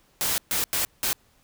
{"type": "noise bursts at uneven times", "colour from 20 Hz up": "white", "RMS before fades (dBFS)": -25, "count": 4, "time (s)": [[0.21, 0.38], [0.51, 0.64], [0.73, 0.85], [1.03, 1.13]], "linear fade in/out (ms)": 0, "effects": ["pink hiss -62 dBFS RMS until 1.43 s"]}